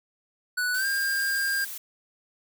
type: tone with pitch glide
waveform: square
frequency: 1480 to 1604.7 Hz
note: F#6 to G6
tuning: 0 to +40 cents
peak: -25 dBFS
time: 0.57-1.65 s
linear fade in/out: 10 ms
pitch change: +140 cents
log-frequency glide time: 0.74-0.86 s
type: noise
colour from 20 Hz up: blue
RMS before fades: -37 dBFS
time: 0.74-1.78 s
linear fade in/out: 5 ms
effects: none